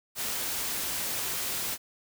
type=noise; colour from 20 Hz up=white; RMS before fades=-32 dBFS; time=0.15-1.78 s; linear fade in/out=50 ms; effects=none

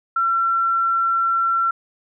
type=tone; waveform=sine; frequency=1355 Hz; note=E6; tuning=47 cents sharp; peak=-16 dBFS; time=0.16-1.71 s; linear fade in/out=5 ms; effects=none

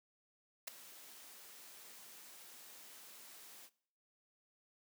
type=noise with ADSR envelope; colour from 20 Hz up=white; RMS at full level=-39 dBFS; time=0.67-3.7 s; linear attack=10 ms; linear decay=6 ms; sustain=-17 dB; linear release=53 ms; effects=noise-tail reverb RT60 0.6 s tail -21 dB re dry + high-pass 200 Hz 12 dB/octave

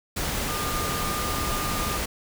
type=tone in noise; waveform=sine; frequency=1209 Hz; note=D6; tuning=50 cents sharp; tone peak=-31 dBFS; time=0.48-1.98 s; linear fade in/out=10 ms; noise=pink; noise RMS=-28 dBFS; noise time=0.16-2.06 s; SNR=-6 dB; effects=none

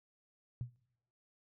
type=tone with exponential decay; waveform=sine; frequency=121.4 Hz; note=B2; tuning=29 cents flat; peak=-33 dBFS; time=0.61-0.76 s; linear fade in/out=0 ms; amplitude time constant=31 ms; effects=noise-tail reverb RT60 0.9 s tail -26 dB re dry

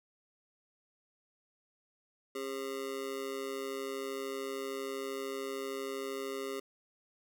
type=tone with amplitude modulation; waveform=square; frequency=404.5 Hz; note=G#4; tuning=46 cents flat; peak=-33 dBFS; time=2.35-6.6 s; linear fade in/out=5 ms; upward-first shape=sine; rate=133 Hz; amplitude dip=95%; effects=none

